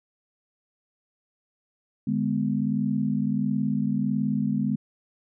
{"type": "chord", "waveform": "sine", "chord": "G# diminished", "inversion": "second", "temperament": "just", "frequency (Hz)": [149.51, 207.7, 249.2], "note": ["D3", "G#3", "B3"], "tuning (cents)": [31, 0, 16], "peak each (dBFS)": [-29, -25, -27], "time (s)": [2.07, 4.76], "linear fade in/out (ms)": 5, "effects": []}